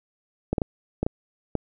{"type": "clicks", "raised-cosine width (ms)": 2, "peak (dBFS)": -10, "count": 6, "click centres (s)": [0.53, 0.582, 0.618, 1.03, 1.065, 1.553], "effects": []}